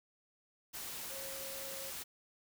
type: tone in noise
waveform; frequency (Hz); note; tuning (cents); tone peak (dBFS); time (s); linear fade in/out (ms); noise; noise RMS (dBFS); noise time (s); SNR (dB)
sine; 541; C#5; -42; -48; 1.1-1.91; 20; white; -44; 0.73-2.04; -7
effects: none